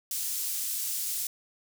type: high-pass noise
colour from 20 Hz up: pink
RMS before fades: -32 dBFS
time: 0.11-1.27 s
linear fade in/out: 2 ms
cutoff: 7300 Hz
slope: 12 dB/octave
effects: none